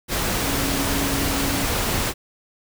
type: tone in noise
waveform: sine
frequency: 276.5 Hz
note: C#4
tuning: 4 cents flat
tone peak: -27 dBFS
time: 0.4-1.68 s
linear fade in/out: 50 ms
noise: pink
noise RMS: -23 dBFS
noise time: 0.08-2.14 s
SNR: -7 dB
effects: none

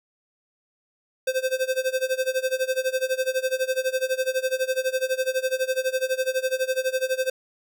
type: tone with tremolo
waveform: square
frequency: 519 Hz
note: C5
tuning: 14 cents flat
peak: -20 dBFS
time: 1.27-7.3 s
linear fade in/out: 5 ms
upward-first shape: sine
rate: 12 Hz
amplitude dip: 90%
effects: none

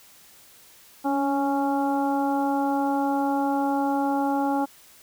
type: harmonic tone with a mistuned harmonic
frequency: 277.1 Hz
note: C#4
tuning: 1 cent flat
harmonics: 1 / 2 / 3 / 4 / 5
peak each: -24 / -31 / -25 / -37 / -37 dBFS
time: 1.04-4.66 s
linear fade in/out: 20 ms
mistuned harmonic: 1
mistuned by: +25 cents
effects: white hiss -52 dBFS RMS until 5.02 s

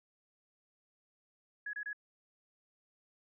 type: tone bursts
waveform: sine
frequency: 1678 Hz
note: G#6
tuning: 17 cents sharp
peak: -37 dBFS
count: 3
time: 1.66-1.931 s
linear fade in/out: 5 ms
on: 73 ms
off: 26 ms
effects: none

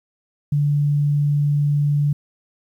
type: tone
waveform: sine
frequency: 145.5 Hz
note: D3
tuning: 16 cents flat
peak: -15 dBFS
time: 0.52-2.13 s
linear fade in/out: 5 ms
effects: 9-bit

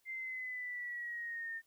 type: linear sweep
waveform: sine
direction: down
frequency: 2093 to 1810 Hz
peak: -39 dBFS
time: 0.05-1.62 s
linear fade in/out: 50 ms
effects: white hiss -75 dBFS RMS until 1.66 s

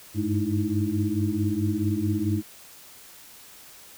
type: tone cluster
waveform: sine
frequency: 98.4 / 103 / 211.9 / 306.4 / 323.7 Hz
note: G2 / G#2 / G#3 / D#4 / E4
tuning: +7 / -14 / +35 / -27 / -31 cents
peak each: -29 dBFS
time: 0.14-2.43 s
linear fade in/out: 50 ms
effects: white hiss -48 dBFS RMS until 3.97 s

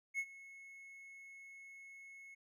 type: tone with ADSR envelope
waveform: triangle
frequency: 2186 Hz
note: C#7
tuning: 25 cents flat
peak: -32 dBFS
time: 0.14-2.35 s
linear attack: 48 ms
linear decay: 59 ms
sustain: -19 dB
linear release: 12 ms
effects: none

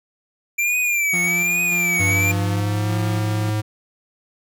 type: tone with vibrato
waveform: square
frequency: 2349 Hz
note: D7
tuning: in tune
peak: -18 dBFS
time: 0.58-2.32 s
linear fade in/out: 10 ms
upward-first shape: triangle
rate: 1.2 Hz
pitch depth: 110 cents each way
type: tone with tremolo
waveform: 35% pulse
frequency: 174.61 Hz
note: F3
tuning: in tune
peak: -24 dBFS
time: 1.13-3.5 s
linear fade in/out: 5 ms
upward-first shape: square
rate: 1.7 Hz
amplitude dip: 35%
type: tone with pitch glide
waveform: square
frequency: 98 to 106.87 Hz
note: G2 to A2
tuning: 0 to -50 cents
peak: -20 dBFS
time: 1.99-3.62 s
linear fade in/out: 20 ms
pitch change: +150 cents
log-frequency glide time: 2.19-2.97 s
effects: none

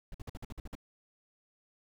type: noise bursts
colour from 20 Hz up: brown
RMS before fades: -41 dBFS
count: 9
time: 0.12-0.752 s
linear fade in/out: 2 ms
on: 24 ms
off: 52 ms
effects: none

